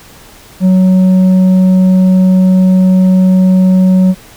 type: tone with tanh clipping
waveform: sine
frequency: 185.9 Hz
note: F#3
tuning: 8 cents sharp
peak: -5 dBFS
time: 0.6-4.15 s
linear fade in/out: 50 ms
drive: 5 dB
effects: pink hiss -37 dBFS RMS until 4.36 s